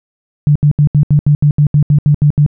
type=tone bursts; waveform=sine; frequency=147.1 Hz; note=D3; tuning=3 cents sharp; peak=-5 dBFS; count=13; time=0.47-2.463 s; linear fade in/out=0 ms; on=85 ms; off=74 ms; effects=none